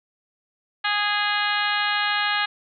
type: harmonic tone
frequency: 413.4 Hz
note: G#4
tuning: 8 cents flat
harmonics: 2 / 3 / 4 / 5 / 6 / 7 / 8 / 9 / 10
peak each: -28 / -28 / -25 / -30 / -32 / -30 / -32 / -33 / -33 dBFS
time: 0.84-2.46 s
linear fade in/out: 10 ms
effects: none